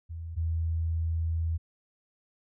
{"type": "tone pair in turn", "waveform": "sine", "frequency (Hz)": [82.7, 81.99], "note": ["E2", "E2"], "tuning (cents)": [6, -9], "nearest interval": "unison", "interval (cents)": 15, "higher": "first", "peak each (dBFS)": [-35, -26], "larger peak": "second", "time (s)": [[0.09, 0.36], [0.36, 1.58]], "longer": "second", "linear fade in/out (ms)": 20, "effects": []}